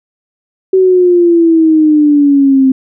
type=exponential sweep; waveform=sine; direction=down; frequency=380.7 to 261.6 Hz; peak=-4 dBFS; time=0.73-2.72 s; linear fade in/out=5 ms; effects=none